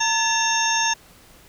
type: harmonic tone with a mistuned harmonic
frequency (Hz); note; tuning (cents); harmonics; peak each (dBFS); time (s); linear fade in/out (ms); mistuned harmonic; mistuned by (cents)
909; A#5; -44; 1 / 2 / 3 / 4 / 6 / 7; -23 / -25 / -27 / -28 / -28 / -24; 0-0.94; 10; 2; -93
effects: pink hiss -50 dBFS RMS until 1.48 s